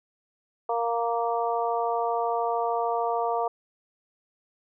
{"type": "harmonic tone", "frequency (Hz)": 233.1, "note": "A#3", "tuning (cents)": 0, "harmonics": [2, 3, 4, 5], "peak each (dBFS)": [-29, -27, -30, -33], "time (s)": [0.69, 3.48], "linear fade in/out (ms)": 5, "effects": []}